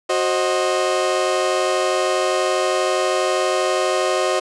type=chord; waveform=30% pulse; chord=C diminished; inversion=second; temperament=equal with one note detuned; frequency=370 / 529.9 / 622.3 Hz; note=Gb4 / C5 / Eb5; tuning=0 / +22 / 0 cents; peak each=-19 dBFS; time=0.09-4.4 s; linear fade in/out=10 ms; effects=resampled to 22050 Hz